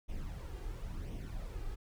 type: noise with flanger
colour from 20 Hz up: brown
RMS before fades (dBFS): -41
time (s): 0.08-1.76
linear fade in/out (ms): 20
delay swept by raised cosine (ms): 0.33 to 2.53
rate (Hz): 0.95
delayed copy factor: +0.6
effects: none